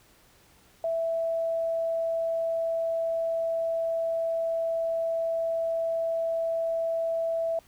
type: tone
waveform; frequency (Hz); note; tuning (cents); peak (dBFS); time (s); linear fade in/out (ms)
sine; 660; E5; +2; -25; 0.84-7.59; 2
effects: pink hiss -59 dBFS RMS until 7.67 s

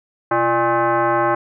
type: tone with frequency modulation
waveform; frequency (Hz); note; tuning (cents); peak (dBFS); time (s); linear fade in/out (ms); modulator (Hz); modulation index
sine; 126.4; B2; +41; -14; 0.31-1.35; 5; 471; 2.7
effects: none

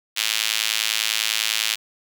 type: tone with high-pass filter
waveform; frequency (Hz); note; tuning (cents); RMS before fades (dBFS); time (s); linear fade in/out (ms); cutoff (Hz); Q
sawtooth; 110; A2; 0; -23; 0.16-1.76; 20; 3000; 1.5
effects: none

